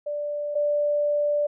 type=tone pair in turn; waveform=sine; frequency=587.3 / 587.3 Hz; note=D5 / D5; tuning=0 / 0 cents; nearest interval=unison; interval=0 cents; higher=neither; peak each=-26 / -20 dBFS; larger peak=second; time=0.06-0.55 / 0.55-1.47 s; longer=second; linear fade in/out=10 ms; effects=none